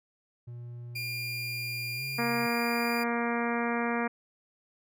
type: tone with pitch glide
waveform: triangle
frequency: 120 to 133.92 Hz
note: B2 to C3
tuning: -49 to +41 cents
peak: -37 dBFS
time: 0.47-2.47 s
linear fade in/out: 10 ms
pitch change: +190 cents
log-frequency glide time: 1.95-2.03 s
type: tone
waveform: 30% pulse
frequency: 2400 Hz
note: D7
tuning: 37 cents sharp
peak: -31 dBFS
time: 0.95-3.04 s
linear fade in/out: 10 ms
type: harmonic tone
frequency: 235.7 Hz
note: A#3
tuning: 19 cents sharp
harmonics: 1 / 2 / 3 / 4 / 5 / 6 / 7 / 8 / 9 / 10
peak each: -31 / -34 / -36 / -37 / -38 / -39 / -39 / -40 / -41 / -41 dBFS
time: 2.18-4.08 s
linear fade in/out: 10 ms
effects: none